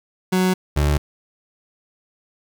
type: tone pair in turn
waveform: 30% pulse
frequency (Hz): 185 / 73.42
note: F#3 / D2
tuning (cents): 0 / 0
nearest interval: octave + major third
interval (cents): 1600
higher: first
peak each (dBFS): -13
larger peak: neither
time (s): 0.32-0.54 / 0.76-0.98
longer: neither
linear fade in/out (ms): 10
effects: 9-bit